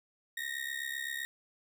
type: ring-modulated tone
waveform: 35% pulse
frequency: 1864 Hz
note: A#6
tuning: 1 cent flat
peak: -31 dBFS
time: 0.37-1.25 s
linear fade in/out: 0 ms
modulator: 33.9 Hz
effects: none